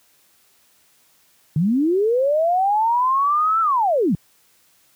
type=linear two-way sweep; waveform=sine; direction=up then down; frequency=142.3 to 1346 to 142.3 Hz; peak=-15 dBFS; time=1.56-4.15 s; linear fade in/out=2 ms; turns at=3.61 s; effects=white hiss -58 dBFS RMS until 4.95 s + high-pass 60 Hz 12 dB/octave